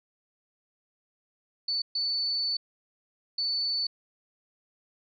sine tone bursts at uneven times, 4488 Hz, C#8, 21 cents sharp, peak -26 dBFS, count 3, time 1.68-1.82 / 1.95-2.57 / 3.38-3.87 s, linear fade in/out 5 ms, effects none

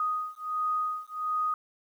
sine beating tone pair, 1244.5 / 1245.9 Hz, D#6 / D#6, 0 / +2 cents, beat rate 1.4 Hz, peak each -31 dBFS, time 0-1.54 s, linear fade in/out 2 ms, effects 10-bit

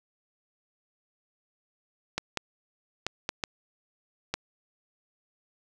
clicks, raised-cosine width 0.2 ms, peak -11 dBFS, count 6, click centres 2.18 / 2.373 / 3.066 / 3.291 / 3.438 / 4.34 s, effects none

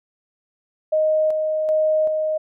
sine tone with tremolo, 622.3 Hz, D#5, in tune, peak -15 dBFS, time 0.92-2.38 s, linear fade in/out 10 ms, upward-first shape square, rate 1.3 Hz, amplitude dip 35%, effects none

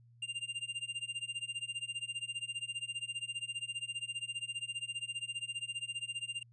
square tone with tremolo, 2794 Hz, F7, in tune, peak -35 dBFS, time 0.22-6.43 s, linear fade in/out 5 ms, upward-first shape sine, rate 15 Hz, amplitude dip 95%, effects added 118 Hz sine -59 dBFS peak until 6.52 s + resampled to 22050 Hz

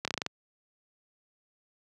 slowing click train, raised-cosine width 0.2 ms, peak -13 dBFS, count 7, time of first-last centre 0.05-0.264 s, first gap 27 ms, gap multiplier 1.11, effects high-pass 100 Hz 12 dB/octave

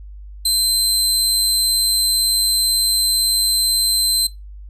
25% pulse tone, 4099 Hz, C8, 36 cents flat, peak -10 dBFS, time 0.45-4.27 s, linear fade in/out 5 ms, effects noise-tail reverb RT60 0.2 s tail -20 dB re dry + added 50 Hz sine -33 dBFS peak until 4.69 s

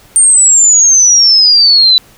sine exponential sweep, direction down, 8870 to 3951 Hz, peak -3 dBFS, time 0.16-1.98 s, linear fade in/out 0 ms, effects pink hiss -42 dBFS RMS until 2.17 s

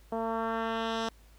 10% pulse tone with low-pass filter sweep, 225.9 Hz, A3, 46 cents sharp, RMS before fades -32 dBFS, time 0.12-1.09 s, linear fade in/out 5 ms, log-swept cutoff 710 to 5500 Hz, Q 1.3, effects added 53 Hz sine -54 dBFS peak until 1.38 s + pink hiss -63 dBFS RMS until 1.38 s

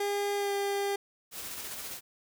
30% pulse tone with pitch glide, 405.4 to 400.5 Hz, G#4 to G4, -42 to +37 cents, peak -26 dBFS, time 0-0.96 s, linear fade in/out 5 ms, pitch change -21 cents, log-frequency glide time 0.36-0.52 s
white noise with tremolo, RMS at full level -39 dBFS, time 1.31-2.01 s, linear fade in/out 50 ms, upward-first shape square, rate 15 Hz, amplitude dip 25%
effects none

